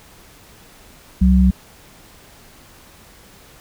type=tone pair together; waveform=sine; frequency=66.1 / 186.96 Hz; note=C2 / F#3; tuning=+18 / +18 cents; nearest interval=octave + tritone; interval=1800 cents; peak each=-12 dBFS; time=1.21-1.51 s; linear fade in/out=10 ms; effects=pink hiss -46 dBFS RMS until 3.6 s